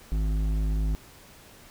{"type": "tone with hard clipping", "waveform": "sine", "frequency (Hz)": 52.5, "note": "G#1", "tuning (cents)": 19, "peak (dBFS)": -25, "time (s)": [0.12, 0.95], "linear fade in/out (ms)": 0, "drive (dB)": 10, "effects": ["pink hiss -51 dBFS RMS until 1.7 s"]}